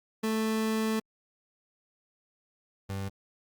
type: tone pair in turn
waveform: 30% pulse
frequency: 220 / 97.72 Hz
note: A3 / G2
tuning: 0 / -5 cents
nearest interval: octave + major second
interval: 1405 cents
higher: first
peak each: -24 / -30 dBFS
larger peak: first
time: 0.23-1 / 2.89-3.09 s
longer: first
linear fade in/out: 10 ms
effects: Opus 48 kbps